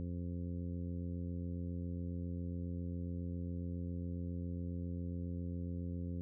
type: harmonic tone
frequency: 87.31 Hz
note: F2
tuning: in tune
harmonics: 1 / 2 / 3 / 4 / 5 / 6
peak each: -40 / -43 / -46 / -55 / -56 / -57 dBFS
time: 0-6.21 s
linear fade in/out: 0 ms
effects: none